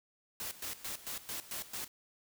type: noise with tremolo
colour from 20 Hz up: white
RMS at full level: -40 dBFS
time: 0.4-1.88 s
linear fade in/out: 2 ms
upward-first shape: square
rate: 4.5 Hz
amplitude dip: 80%
effects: none